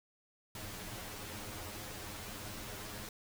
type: noise with comb filter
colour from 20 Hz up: pink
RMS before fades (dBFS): -45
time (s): 0.55-3.09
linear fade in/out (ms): 2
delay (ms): 9.6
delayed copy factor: +0.95
effects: none